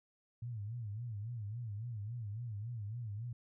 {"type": "tone with vibrato", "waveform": "sine", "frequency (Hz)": 111, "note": "A2", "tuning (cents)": 16, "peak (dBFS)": -39, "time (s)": [0.42, 3.33], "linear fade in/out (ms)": 5, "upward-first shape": "sine", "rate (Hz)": 3.6, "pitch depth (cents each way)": 170, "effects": []}